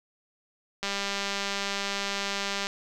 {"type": "click train", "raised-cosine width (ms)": 0.2, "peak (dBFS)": -13, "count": 367, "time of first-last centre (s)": [0.83, 2.669], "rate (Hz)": 199, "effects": []}